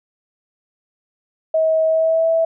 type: tone with pitch glide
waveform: sine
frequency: 639 to 655.1 Hz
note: D#5 to E5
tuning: +46 to -11 cents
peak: -13 dBFS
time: 1.54-2.45 s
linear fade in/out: 5 ms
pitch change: +43 cents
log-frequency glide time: 1.86-2.28 s
effects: none